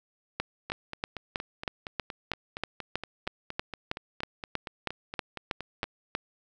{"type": "two click trains", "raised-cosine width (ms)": 0.3, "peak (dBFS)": [-13, -20], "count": [19, 23], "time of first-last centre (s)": [[0.4, 6.151], [0.7, 5.84]], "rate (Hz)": [3.13, 4.28], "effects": []}